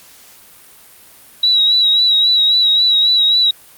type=tone with vibrato; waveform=sine; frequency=3877 Hz; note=B7; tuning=33 cents flat; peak=-9 dBFS; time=1.43-3.51 s; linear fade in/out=5 ms; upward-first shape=sine; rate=3.7 Hz; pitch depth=42 cents each way; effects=white hiss -43 dBFS RMS until 3.77 s + Opus 48 kbps